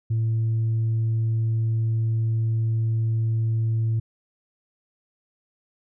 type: tone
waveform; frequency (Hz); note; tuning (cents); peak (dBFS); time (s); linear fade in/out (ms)
sine; 112.5; A2; +39; -18; 0.1-4; 10
effects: tanh soft clip ceiling -18 dBFS